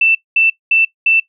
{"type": "tone bursts", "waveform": "sine", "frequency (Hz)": 2666, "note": "E7", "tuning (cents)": 19, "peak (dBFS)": -8, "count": 4, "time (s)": [0.01, 1.2], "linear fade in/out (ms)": 5, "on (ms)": 140, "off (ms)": 210, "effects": ["noise-tail reverb RT60 0.1 s tail -20 dB re dry"]}